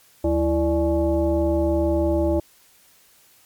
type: tone with frequency modulation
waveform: sine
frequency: 332.4 Hz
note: E4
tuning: 15 cents sharp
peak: -17 dBFS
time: 0.24-2.4 s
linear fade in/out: 5 ms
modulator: 257 Hz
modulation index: 1.2
effects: white hiss -55 dBFS RMS until 3.45 s + MP3 96 kbps